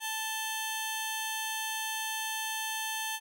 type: tone pair together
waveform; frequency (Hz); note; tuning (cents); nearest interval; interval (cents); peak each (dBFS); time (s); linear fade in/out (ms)
15% pulse; 880 / 3136; A5 / G7; 0 / 0; octave + minor seventh; 2200; -28 / -30; 0-3.2; 50
effects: none